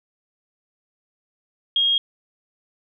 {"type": "tone", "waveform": "sine", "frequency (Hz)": 3257, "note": "G#7", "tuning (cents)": -34, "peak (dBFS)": -16, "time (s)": [1.76, 1.98], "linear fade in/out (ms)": 2, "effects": []}